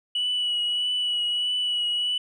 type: tone with vibrato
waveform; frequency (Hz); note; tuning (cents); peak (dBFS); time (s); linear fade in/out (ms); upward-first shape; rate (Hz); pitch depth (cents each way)
sine; 2942; F#7; -11; -21; 0.15-2.18; 5; triangle; 1.6; 24
effects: tanh soft clip ceiling -20 dBFS